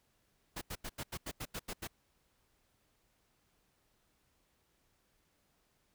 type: noise bursts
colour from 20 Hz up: pink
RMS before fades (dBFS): -41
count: 10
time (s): 0.56-1.875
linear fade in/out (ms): 10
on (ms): 55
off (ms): 85
effects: pink hiss -75 dBFS RMS until 5.94 s